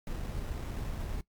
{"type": "noise with sample-and-hold", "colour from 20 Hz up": "brown", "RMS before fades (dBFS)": -36, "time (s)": [0.07, 1.21], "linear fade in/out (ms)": 2, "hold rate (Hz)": 4410, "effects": ["noise-tail reverb RT60 0.1 s tail -19 dB re dry", "MP3 96 kbps"]}